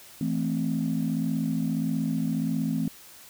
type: chord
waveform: sine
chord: A minor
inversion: second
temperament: equal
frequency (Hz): 164.81 / 220 / 261.6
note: E3 / A3 / C4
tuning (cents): 0 / 0 / 0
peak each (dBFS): -28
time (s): 0.21-2.88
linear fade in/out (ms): 2
effects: tanh soft clip ceiling -17 dBFS + white hiss -49 dBFS RMS until 3.29 s